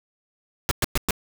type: noise bursts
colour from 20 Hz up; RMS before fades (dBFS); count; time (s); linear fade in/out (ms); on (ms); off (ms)
pink; -21; 4; 0.69-1.108; 0; 22; 110
effects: none